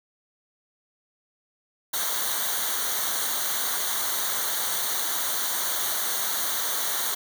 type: noise with comb filter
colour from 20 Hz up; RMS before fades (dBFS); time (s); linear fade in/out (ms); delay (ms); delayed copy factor
white; -27; 1.93-7.15; 10; 0.39; -0.8
effects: none